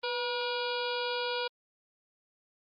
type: harmonic tone with a mistuned harmonic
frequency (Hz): 480.3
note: B4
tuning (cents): -48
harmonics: 1 / 2 / 3 / 5 / 6 / 7 / 8 / 9 / 10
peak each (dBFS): -34 / -37 / -39 / -41 / -42 / -42 / -43 / -44 / -44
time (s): 0.03-1.48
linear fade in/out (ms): 10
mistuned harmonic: 1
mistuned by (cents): +41
effects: Opus 24 kbps